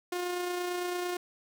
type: tone with amplitude modulation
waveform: sawtooth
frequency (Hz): 356.2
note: F4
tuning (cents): +34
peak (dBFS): -26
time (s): 0.12-1.17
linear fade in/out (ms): 5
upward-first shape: sine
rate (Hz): 28.9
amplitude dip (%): 30
effects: none